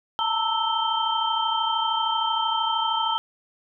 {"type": "tone cluster", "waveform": "sine", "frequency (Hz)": [887, 920, 1311, 3130], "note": ["A5", "A#5", "E6", "G7"], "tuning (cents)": [14, -23, -10, -3], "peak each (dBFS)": -27, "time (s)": [0.19, 3.18], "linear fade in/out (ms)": 0, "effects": []}